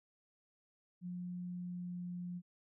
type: tone with pitch glide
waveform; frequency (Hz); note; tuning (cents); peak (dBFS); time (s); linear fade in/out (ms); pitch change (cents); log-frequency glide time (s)
sine; 178.3 to 177.17; F3 to F3; +36 to +25; -40; 1.01-2.42; 50; -11; 1.45-2.09
effects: none